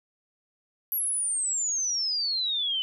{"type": "exponential sweep", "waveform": "sine", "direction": "down", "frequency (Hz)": [11840, 3000], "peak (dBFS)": -25, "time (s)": [0.92, 2.82], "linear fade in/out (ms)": 0, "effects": []}